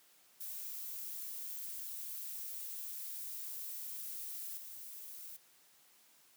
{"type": "noise with level steps", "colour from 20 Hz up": "violet", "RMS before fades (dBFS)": [-44, -49], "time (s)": [0.4, 5.37], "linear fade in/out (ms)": 10, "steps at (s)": 4.57, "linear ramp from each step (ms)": 5, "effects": ["white hiss -66 dBFS RMS until 6.36 s", "high-pass 150 Hz 12 dB/octave"]}